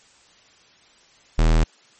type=tone; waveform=square; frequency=40.07 Hz; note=E1; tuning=48 cents flat; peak=-14 dBFS; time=1.38-1.64 s; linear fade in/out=10 ms; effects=white hiss -54 dBFS RMS until 1.99 s + MP3 32 kbps